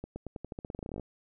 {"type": "accelerating click train", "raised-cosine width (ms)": 2, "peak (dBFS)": -25, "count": 19, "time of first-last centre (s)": [0.04, 0.997], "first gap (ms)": 120, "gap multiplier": 0.89, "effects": []}